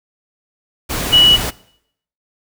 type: tone in noise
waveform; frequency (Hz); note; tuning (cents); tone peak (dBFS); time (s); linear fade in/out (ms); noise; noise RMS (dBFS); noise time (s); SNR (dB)
sine; 2937; F#7; -13; -6; 1.12-1.37; 20; pink; -21; 0.89-1.51; +12
effects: noise-tail reverb RT60 0.7 s tail -20 dB re dry